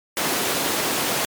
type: high-pass noise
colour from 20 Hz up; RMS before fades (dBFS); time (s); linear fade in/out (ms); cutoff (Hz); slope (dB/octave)
pink; -23; 0.17-1.25; 0; 250; 12
effects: MP3 96 kbps